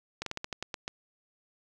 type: slowing click train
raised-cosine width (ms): 0.2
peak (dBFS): -17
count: 9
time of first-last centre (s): 0.22-0.879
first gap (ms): 43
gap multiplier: 1.18
effects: none